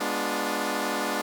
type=chord; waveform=10% pulse; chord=G# diminished seventh; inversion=none; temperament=equal with one note detuned; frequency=207.7 / 246.9 / 293.7 / 355.3 Hz; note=G#3 / B3 / D4 / F4; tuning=0 / 0 / 0 / +30 cents; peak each=-24 / -24 / -22 / -25 dBFS; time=0-1.22 s; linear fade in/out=10 ms; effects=none